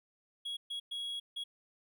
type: tone bursts at uneven times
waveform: triangle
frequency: 3322 Hz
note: G#7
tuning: in tune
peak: -35 dBFS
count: 4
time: 0.45-0.57 / 0.7-0.8 / 0.91-1.2 / 1.36-1.44 s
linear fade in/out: 10 ms
effects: none